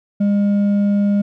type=tone with hard clipping; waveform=sine; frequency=202.7 Hz; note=G#3; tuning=42 cents flat; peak=-14 dBFS; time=0.2-1.22 s; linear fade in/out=10 ms; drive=4 dB; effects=none